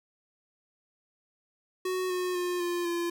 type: tone with pitch steps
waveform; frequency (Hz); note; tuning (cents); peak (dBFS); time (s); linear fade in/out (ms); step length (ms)
square; 370 / 363.2 / 356.6 / 350 / 343.6; F#4 / F#4 / F4 / F4 / F4; 0 / -32 / +36 / +4 / -28; -29; 1.85-3.1; 5; 250
effects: none